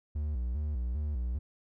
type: tone with vibrato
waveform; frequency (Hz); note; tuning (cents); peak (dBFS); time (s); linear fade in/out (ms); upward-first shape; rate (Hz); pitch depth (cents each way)
triangle; 67.3; C2; +49; -28; 0.15-1.39; 10; square; 2.5; 180
effects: none